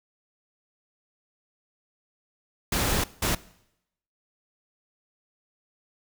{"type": "noise bursts at uneven times", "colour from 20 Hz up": "pink", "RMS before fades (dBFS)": -25, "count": 2, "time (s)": [[2.72, 3.04], [3.22, 3.35]], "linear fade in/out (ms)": 5, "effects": ["noise-tail reverb RT60 0.8 s tail -20 dB re dry"]}